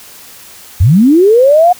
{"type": "linear sweep", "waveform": "sine", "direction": "up", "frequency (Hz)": [73.42, 732], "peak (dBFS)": -3, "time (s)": [0.8, 1.73], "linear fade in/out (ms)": 10, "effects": ["white hiss -35 dBFS RMS until 1.79 s"]}